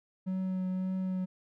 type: tone with vibrato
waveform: triangle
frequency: 186.4 Hz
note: F#3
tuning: 13 cents sharp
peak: -28 dBFS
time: 0.26-1.26 s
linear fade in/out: 20 ms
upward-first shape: triangle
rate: 1.8 Hz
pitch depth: 15 cents each way
effects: none